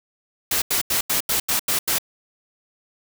white noise bursts, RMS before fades -21 dBFS, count 8, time 0.51-1.985 s, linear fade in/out 5 ms, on 110 ms, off 85 ms, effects none

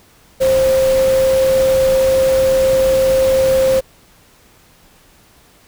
sine tone in noise, 528 Hz, C5, 16 cents sharp, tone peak -10 dBFS, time 0.4-3.81 s, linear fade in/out 20 ms, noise pink, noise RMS -25 dBFS, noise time 0.4-3.81 s, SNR +12 dB, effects pink hiss -49 dBFS RMS until 5.67 s

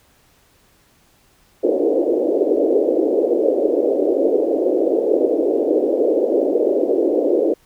white band-pass noise, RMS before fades -17 dBFS, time 1.63-7.54 s, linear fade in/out 10 ms, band 300 to 550 Hz, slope 48 dB/octave, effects pink hiss -56 dBFS RMS until 7.65 s

